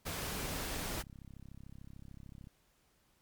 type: noise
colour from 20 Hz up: pink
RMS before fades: -39 dBFS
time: 0.05-1.03 s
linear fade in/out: 20 ms
type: click train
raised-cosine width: 5 ms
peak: -39 dBFS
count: 58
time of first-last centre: 0.77-2.471 s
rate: 33.5 Hz
effects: pink hiss -72 dBFS RMS until 3.21 s + MP3 96 kbps